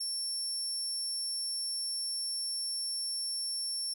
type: tone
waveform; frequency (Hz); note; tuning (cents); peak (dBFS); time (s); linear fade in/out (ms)
30% pulse; 5440; F8; -46; -29; 0-3.94; 10
effects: none